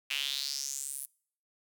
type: tone with high-pass filter sweep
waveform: sawtooth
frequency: 138.59 Hz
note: C#3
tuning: in tune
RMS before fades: -36 dBFS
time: 0.1-1.06 s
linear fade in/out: 10 ms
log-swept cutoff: 2600 to 11000 Hz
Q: 4.7
effects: noise-tail reverb RT60 0.6 s tail -26 dB re dry